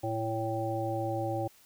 harmonic tone, 111.7 Hz, A2, 27 cents sharp, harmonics 1 / 3 / 5 / 7, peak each -35 / -35 / -35 / -35 dBFS, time 0.03-1.48 s, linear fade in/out 10 ms, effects white hiss -60 dBFS RMS until 1.65 s

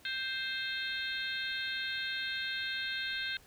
harmonic tone with a mistuned harmonic, 523.3 Hz, C5, in tune, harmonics 3 / 4 / 5 / 6 / 7 / 8, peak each -37 / -44 / -43 / -44 / -40 / -43 dBFS, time 0.05-3.37 s, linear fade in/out 2 ms, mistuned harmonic 6, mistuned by +36 cents, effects pink hiss -60 dBFS RMS until 3.46 s

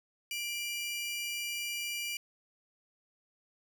sawtooth tone pair together, 2366 / 2911 Hz, D7 / F#7, +12 / -29 cents, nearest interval major third, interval 359 cents, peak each -33 / -36 dBFS, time 0.31-2.17 s, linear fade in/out 2 ms, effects none

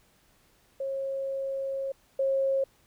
sine tone pair in turn, 542 / 540.1 Hz, C#5 / C#5, -39 / -45 cents, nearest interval unison, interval 6 cents, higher first, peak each -29 / -23 dBFS, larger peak second, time 0.8-1.92 / 2.19-2.64 s, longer first, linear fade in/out 5 ms, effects pink hiss -64 dBFS RMS until 2.86 s

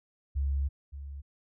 sine tone pair in turn, 69.3 / 70.11 Hz, C#2 / C#2, 0 / +20 cents, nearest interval unison, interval 20 cents, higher second, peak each -26 / -38 dBFS, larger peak first, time 0.35-0.69 / 0.92-1.22 s, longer first, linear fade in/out 20 ms, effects none

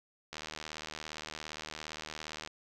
click train, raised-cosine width 0.2 ms, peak -23 dBFS, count 167, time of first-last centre 0.33-2.475 s, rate 77.4 Hz, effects none

